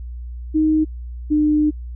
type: tone pair in turn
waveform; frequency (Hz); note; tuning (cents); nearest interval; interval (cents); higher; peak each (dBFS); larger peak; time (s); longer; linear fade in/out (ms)
sine; 311.1 / 301.7; D#4 / D4; 0 / +47; minor second; 53; first; -13; neither; 0.54-0.85 / 1.3-1.71; second; 20
effects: added 60 Hz sine -28 dBFS peak until 1.95 s